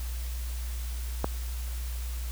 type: click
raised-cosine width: 1 ms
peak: -12 dBFS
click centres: 1.244 s
effects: added 60 Hz sine -31 dBFS peak until 2.31 s + white hiss -45 dBFS RMS until 2.31 s